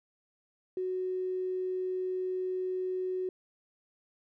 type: tone with tanh clipping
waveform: triangle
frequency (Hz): 370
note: F#4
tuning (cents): 0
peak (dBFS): -30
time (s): 0.77-3.29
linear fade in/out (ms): 2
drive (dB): 3
effects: none